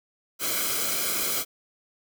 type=noise with comb filter; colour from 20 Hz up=white; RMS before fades=-27 dBFS; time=0.39-1.45 s; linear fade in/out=50 ms; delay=1.1 ms; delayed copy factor=-0.75; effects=none